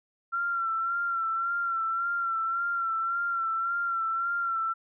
sine tone with vibrato, 1363 Hz, F6, 43 cents flat, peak -26 dBFS, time 0.32-4.74 s, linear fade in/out 20 ms, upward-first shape sine, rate 1.8 Hz, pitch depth 40 cents each way, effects none

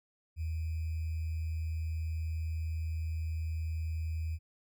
sine tone with sample-and-hold, 80.3 Hz, E2, 45 cents flat, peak -32 dBFS, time 0.36-4.39 s, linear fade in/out 50 ms, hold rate 2450 Hz, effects none

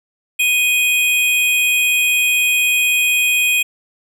square tone pair together, 2489 / 3233 Hz, D#7 / G#7, 0 / -47 cents, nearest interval perfect fourth, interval 453 cents, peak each -14 / -22 dBFS, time 0.39-3.63 s, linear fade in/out 10 ms, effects none

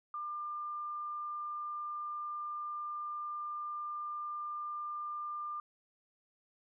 sine tone, 1197 Hz, D6, 33 cents sharp, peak -37 dBFS, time 0.14-5.6 s, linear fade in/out 2 ms, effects none

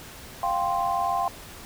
sine chord, F suspended second, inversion none, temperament just, 698.5 / 785.8 / 1047.7 Hz, F5 / G5 / C6, 0 / +4 / +2 cents, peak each -27 dBFS, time 0.43-1.28 s, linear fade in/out 2 ms, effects pink hiss -43 dBFS RMS until 1.65 s

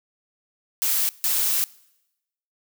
blue noise bursts at uneven times, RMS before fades -22 dBFS, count 2, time 0.82-1.09 / 1.24-1.64 s, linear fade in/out 0 ms, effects noise-tail reverb RT60 0.9 s tail -23 dB re dry

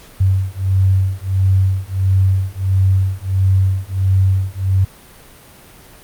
sine beating tone pair, 94.5 / 96 Hz, F#2 / G2, +37 / -36 cents, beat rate 1.5 Hz, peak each -15 dBFS, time 0.2-4.85 s, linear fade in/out 10 ms, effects pink hiss -42 dBFS RMS until 6.03 s + Opus 48 kbps

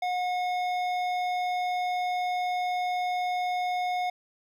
triangle tone with hard clipping, 724 Hz, F#5, 38 cents flat, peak -28 dBFS, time 0.02-4.1 s, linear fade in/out 5 ms, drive 15 dB, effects none

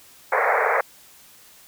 pink band-pass noise, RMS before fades -20 dBFS, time 0.32-0.81 s, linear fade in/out 5 ms, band 440 to 2200 Hz, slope 96 dB/octave, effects white hiss -50 dBFS RMS until 1.67 s

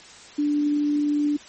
sine tone, 293.7 Hz, D4, in tune, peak -19 dBFS, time 0.38-1.37 s, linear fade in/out 10 ms, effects white hiss -45 dBFS RMS until 1.48 s + MP3 32 kbps

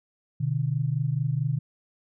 sine tone pair together, 125.48 / 150 Hz, B2 / D3, +28 / +37 cents, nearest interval minor third, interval 309 cents, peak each -26 dBFS, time 0.4-1.59 s, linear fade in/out 10 ms, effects none

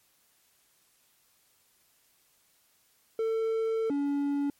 triangle tone pair in turn, 447.5 / 284.1 Hz, A4 / C#4, +29 / +43 cents, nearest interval minor sixth, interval 786 cents, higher first, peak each -24 dBFS, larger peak neither, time 3.19-3.9 / 3.9-4.5 s, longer first, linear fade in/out 2 ms, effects white hiss -67 dBFS RMS until 4.59 s + MP3 64 kbps

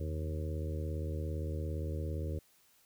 harmonic tone with a mistuned harmonic, 77.5 Hz, D#2, 6 cents flat, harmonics 1 / 2 / 3 / 4 / 5 / 6 / 7, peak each -35 / -43 / -50 / -46 / -47 / -47 / -48 dBFS, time 0-2.39 s, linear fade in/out 5 ms, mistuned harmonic 1, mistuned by +110 cents, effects white hiss -67 dBFS RMS until 2.85 s

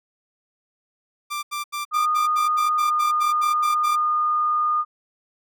sawtooth tone bursts, 1181 Hz, D6, 9 cents sharp, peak -22 dBFS, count 13, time 1.3-3.962 s, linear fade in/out 20 ms, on 130 ms, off 81 ms
sine tone with pitch glide, 1230 to 1221.5 Hz, D#6 to D#6, -20 to -32 cents, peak -18 dBFS, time 1.91-4.85 s, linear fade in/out 50 ms, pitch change -12 cents, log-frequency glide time 2.76-2.83 s
effects none

